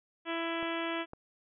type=harmonic tone; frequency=332.4 Hz; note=E4; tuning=15 cents sharp; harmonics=1 / 2 / 3 / 4 / 5 / 6 / 7 / 8 / 9 / 10; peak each=-36 / -39 / -41 / -42 / -43 / -44 / -44 / -45 / -46 / -46 dBFS; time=0.25-1.06 s; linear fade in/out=50 ms
type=clicks; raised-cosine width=1 ms; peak=-30 dBFS; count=2; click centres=0.628 / 1.134 s
effects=none